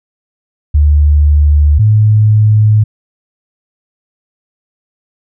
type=tone pair in turn; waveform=sine; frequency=73.9 / 107.16 Hz; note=D2 / A2; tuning=+11 / -45 cents; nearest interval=tritone; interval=644 cents; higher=second; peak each=-4 dBFS; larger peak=neither; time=0.74-1.79 / 1.79-2.84 s; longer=neither; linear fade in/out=10 ms; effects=none